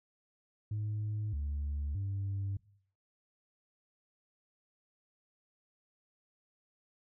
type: tone with pitch steps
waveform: sine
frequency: 106 / 72.2 / 98.5 Hz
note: G#2 / D2 / G2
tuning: +36 / -29 / +9 cents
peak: -31 dBFS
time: 0.71-2.57 s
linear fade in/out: 5 ms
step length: 620 ms
effects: noise-tail reverb RT60 0.6 s tail -22 dB re dry + tanh soft clip ceiling -31 dBFS